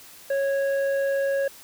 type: tone with low-pass filter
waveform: square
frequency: 551 Hz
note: C#5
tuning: 11 cents flat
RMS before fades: -24 dBFS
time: 0.3-1.48 s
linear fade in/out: 5 ms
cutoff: 1200 Hz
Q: 7.1
effects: white hiss -47 dBFS RMS until 1.63 s